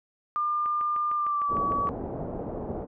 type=tone with pitch glide; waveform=sine; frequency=1200 to 1137.9 Hz; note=D6 to C#6; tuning=+37 to +45 cents; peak=-24 dBFS; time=0.36-1.89 s; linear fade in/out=0 ms; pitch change=-92 cents; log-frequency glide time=1.15-1.62 s
type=click train; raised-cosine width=0.5 ms; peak=-28 dBFS; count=9; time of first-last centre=0.66-1.872 s; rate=6.6 Hz
type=low-pass noise; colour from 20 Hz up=white; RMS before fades=-34 dBFS; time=1.48-2.87 s; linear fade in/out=50 ms; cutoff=650 Hz; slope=24 dB/octave
effects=none